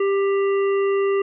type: harmonic tone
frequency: 394.9 Hz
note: G4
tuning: 13 cents sharp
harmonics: 1 / 3 / 5 / 7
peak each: -17 / -29 / -34 / -37 dBFS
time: 0-1.22 s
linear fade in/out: 5 ms
effects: none